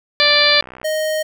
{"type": "harmonic tone", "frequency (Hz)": 587.3, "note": "D5", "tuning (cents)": 0, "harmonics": [1, 2, 3, 4, 5, 6, 7, 8], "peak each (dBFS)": [-19, -23, -18, -18, -24, -18, -17, -18], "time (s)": [0.2, 0.61], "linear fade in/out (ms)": 0}
{"type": "click train", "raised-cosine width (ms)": 0.5, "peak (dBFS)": -20, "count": 39, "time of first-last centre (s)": [0.23, 0.831], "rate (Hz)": 63.2}
{"type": "tone", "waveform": "square", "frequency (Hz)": 622.3, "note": "D#5", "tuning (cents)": 0, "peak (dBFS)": -18, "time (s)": [0.84, 1.23], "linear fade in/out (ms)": 10}
{"effects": []}